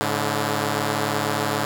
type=tone pair together; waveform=5% pulse; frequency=106.5 / 144.6 Hz; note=G#2 / D3; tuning=+44 / -27 cents; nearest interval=perfect fourth; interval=529 cents; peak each=-13 dBFS; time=0.01-1.65 s; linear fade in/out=0 ms; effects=none